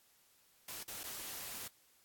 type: noise with dropouts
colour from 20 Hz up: white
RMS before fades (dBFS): -45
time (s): 0.68-1.68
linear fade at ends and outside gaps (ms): 5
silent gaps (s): 0.832-0.878 / 1.034-1.038
effects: white hiss -69 dBFS RMS until 2.04 s + AAC 64 kbps